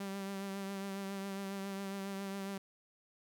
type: tone with vibrato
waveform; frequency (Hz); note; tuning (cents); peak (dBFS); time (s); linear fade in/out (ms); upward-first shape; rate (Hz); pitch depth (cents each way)
sawtooth; 196; G3; 0; -35; 0-2.58; 5; triangle; 7.3; 31
effects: none